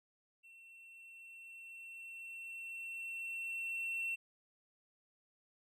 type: tone with level ramp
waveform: triangle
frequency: 2706 Hz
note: E7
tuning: 45 cents sharp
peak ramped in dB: -55 to -33 dBFS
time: 0.43-4.16 s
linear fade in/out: 20 ms
effects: tanh soft clip ceiling -29 dBFS